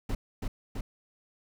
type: noise with echo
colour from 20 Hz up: brown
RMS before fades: -29 dBFS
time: 0.09-0.15 s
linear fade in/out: 5 ms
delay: 330 ms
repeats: 2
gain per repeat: -2 dB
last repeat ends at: 0.81 s
effects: none